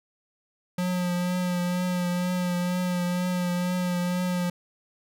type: tone with vibrato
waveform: square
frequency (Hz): 179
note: F3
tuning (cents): +43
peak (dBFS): -25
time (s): 0.78-4.5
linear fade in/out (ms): 5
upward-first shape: triangle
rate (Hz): 2.1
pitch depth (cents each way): 26
effects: none